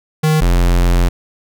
square tone pair in turn, 155.56 / 43.8 Hz, D#3 / F1, 0 / +6 cents, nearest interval octave + minor seventh, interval 2194 cents, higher first, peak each -11 / -10 dBFS, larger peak second, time 0.23-0.41 / 0.41-1.09 s, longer second, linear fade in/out 10 ms, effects none

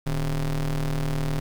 square ring-modulated tone, 65.8 Hz, C2, 10 cents sharp, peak -21 dBFS, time 0.06-1.4 s, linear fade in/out 10 ms, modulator 85.6 Hz, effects 8-bit

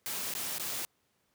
white noise with dropouts, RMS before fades -36 dBFS, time 0.06-0.85 s, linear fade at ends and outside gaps 0 ms, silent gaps 0.338-0.351 / 0.582-0.597 s, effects pink hiss -74 dBFS RMS until 1.34 s + high-pass 100 Hz 12 dB/octave

